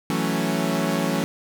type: chord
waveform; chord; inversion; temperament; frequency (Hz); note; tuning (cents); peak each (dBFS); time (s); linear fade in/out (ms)
sawtooth; F# minor seventh; third; equal; 164.81 / 185 / 220 / 277.2; E3 / F#3 / A3 / C#4; 0 / 0 / 0 / 0; -23; 0.1-1.24; 0
effects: none